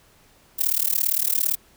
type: noise with amplitude modulation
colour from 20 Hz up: violet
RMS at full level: -18 dBFS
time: 0.58-1.56 s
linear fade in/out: 20 ms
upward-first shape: sine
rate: 37.6 Hz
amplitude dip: 100%
effects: pink hiss -56 dBFS RMS until 1.76 s